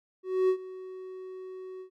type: tone with ADSR envelope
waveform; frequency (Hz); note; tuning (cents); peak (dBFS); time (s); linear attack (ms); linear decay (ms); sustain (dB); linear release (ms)
triangle; 373.4; F#4; +16; -18; 0.23-1.9; 260; 79; -19; 93
effects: none